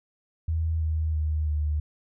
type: tone with pitch steps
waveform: sine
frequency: 80.8 / 78.91 / 77.06 / 75.26 Hz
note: E2 / D#2 / D#2 / D2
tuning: -34 / +25 / -16 / +43 cents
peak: -23 dBFS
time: 0.48-1.8 s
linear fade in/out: 5 ms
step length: 330 ms
effects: none